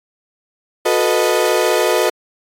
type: chord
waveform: 35% pulse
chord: B dominant seventh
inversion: second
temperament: equal with one note detuned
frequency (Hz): 363.8 / 440 / 493.9 / 622.3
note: F#4 / A4 / B4 / D#5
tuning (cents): -29 / 0 / 0 / 0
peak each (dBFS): -17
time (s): 0.85-2.1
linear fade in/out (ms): 10
effects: AAC 48 kbps